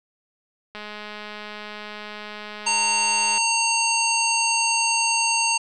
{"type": "click train", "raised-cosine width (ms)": 0.3, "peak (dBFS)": -20, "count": 553, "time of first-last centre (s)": [0.75, 3.379], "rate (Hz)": 210}
{"type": "harmonic tone", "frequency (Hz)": 915, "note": "A#5", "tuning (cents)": -32, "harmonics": [1, 3, 5, 7, 9], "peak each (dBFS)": [-24, -23, -26, -26, -28], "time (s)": [2.66, 5.58], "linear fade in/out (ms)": 10}
{"effects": []}